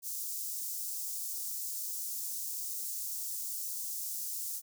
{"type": "high-pass noise", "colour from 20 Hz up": "white", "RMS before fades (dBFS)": -38, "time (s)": [0.02, 4.62], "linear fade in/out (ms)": 50, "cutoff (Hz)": 5700, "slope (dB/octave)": 24, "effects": []}